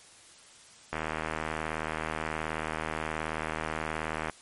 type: click train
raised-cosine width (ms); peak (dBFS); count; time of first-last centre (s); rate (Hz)
0.5; -16; 266; 0.93-4.297; 78.7
effects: white hiss -54 dBFS RMS until 4.41 s + MP3 48 kbps